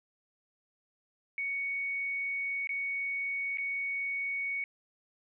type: tone with dropouts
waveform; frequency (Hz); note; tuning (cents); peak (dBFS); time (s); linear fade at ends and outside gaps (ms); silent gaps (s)
sine; 2229; C#7; +9; -31; 1.38-4.64; 1; 2.672-2.692 / 3.573-3.583
effects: none